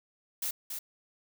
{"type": "noise with echo", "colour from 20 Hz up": "blue", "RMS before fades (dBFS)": -33, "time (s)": [0.42, 0.51], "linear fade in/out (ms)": 5, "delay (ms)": 280, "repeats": 1, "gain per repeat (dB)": -5, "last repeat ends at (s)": 0.79, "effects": []}